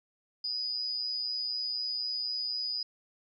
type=tone with amplitude modulation; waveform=sine; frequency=4952 Hz; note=D#8; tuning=9 cents flat; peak=-28 dBFS; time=0.44-2.83 s; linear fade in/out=5 ms; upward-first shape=sine; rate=120 Hz; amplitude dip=65%; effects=none